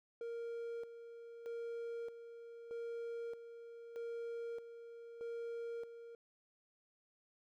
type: tone with tremolo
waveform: triangle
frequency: 466.2 Hz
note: A#4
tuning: in tune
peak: -39 dBFS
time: 0.21-6.15 s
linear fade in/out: 2 ms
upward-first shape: square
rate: 0.8 Hz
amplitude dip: 65%
effects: none